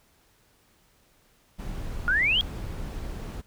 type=noise; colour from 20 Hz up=brown; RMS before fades=-34 dBFS; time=1.58-3.42 s; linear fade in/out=20 ms
type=exponential sweep; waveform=sine; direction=up; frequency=1396.9 to 3345 Hz; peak=-20 dBFS; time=2.08-2.41 s; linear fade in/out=0 ms
effects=pink hiss -63 dBFS RMS until 3.46 s